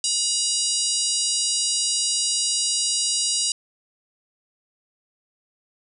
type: harmonic tone with a mistuned harmonic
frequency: 960 Hz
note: B5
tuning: 49 cents flat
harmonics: 3 / 4 / 5 / 6 / 7 / 8 / 9 / 10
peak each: -31 / -30 / -26 / -29 / -29 / -28 / -31 / -30 dBFS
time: 0.04-3.52 s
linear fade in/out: 2 ms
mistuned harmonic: 6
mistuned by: -32 cents
effects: none